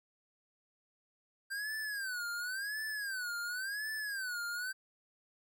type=tone with vibrato; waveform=square; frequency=1568 Hz; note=G6; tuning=in tune; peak=-37 dBFS; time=1.5-4.73 s; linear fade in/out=20 ms; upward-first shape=sine; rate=0.93 Hz; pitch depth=190 cents each way; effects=13-bit